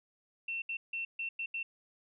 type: tone bursts at uneven times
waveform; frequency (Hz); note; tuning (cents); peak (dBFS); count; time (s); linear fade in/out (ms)
sine; 2700; E7; +41; -34; 6; 0.48-0.62 / 0.69-0.77 / 0.93-1.05 / 1.19-1.29 / 1.39-1.46 / 1.54-1.63; 5
effects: none